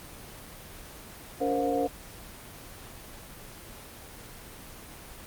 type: tone cluster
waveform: sine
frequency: 284.7 / 462.7 / 521 / 715 Hz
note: C#4 / A#4 / C5 / F5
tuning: +46 / -13 / -7 / +41 cents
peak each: -30 dBFS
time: 1.4-1.88 s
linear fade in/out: 20 ms
effects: pink hiss -45 dBFS RMS until 5.26 s + Opus 24 kbps